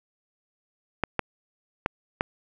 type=clicks; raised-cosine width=0.5 ms; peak=-8 dBFS; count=4; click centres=1.037 / 1.193 / 1.861 / 2.209 s; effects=none